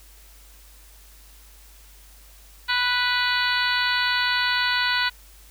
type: harmonic tone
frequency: 493.1 Hz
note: B4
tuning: 3 cents flat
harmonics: 2 / 3 / 4 / 5 / 6 / 7 / 8 / 9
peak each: -28 / -24 / -28 / -31 / -31 / -33 / -28 / -30 dBFS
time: 2.68-5.1 s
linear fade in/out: 20 ms
effects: added 50 Hz sine -48 dBFS peak until 5.5 s + white hiss -52 dBFS RMS until 5.5 s